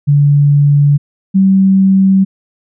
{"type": "tone pair in turn", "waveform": "sine", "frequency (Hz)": [144, 192.22], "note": ["D3", "G3"], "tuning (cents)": [-34, -34], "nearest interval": "perfect fourth", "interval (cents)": 500, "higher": "second", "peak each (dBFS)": -5, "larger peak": "neither", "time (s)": [[0.07, 0.98], [1.34, 2.25]], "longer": "neither", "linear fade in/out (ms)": 20, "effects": []}